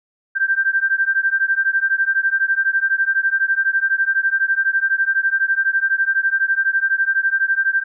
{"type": "beating tone pair", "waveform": "sine", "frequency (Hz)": [1568, 1580], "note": ["G6", "G6"], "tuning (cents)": [0, 13], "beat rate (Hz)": 12, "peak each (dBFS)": -18, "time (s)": [0.35, 7.84], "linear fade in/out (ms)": 20, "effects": []}